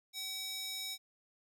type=tone with high-pass filter; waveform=square; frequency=761 Hz; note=F#5; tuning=48 cents sharp; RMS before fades=-41 dBFS; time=0.13-0.98 s; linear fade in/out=50 ms; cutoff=3800 Hz; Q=1.6; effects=none